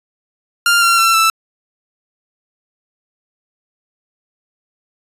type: tone with pitch steps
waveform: sawtooth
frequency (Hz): 1396.9 / 1372.1 / 1347.8 / 1323.8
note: F6 / F6 / E6 / E6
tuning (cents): 0 / -31 / +38 / +7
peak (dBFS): -6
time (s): 0.66-1.3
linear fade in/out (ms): 2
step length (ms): 160
effects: resampled to 32000 Hz